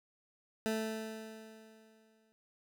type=tone with exponential decay; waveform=20% pulse; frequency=220 Hz; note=A3; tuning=in tune; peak=-26 dBFS; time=0.66-2.32 s; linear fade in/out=0 ms; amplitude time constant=360 ms; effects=none